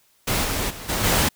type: noise with level steps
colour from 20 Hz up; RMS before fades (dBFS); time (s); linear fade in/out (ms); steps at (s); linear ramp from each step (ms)
pink; -22 / -25 / -36 / -24 / -19; 0.27-1.29; 10; 0.43 / 0.69 / 0.88 / 1.03; 20
effects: white hiss -61 dBFS RMS until 1.35 s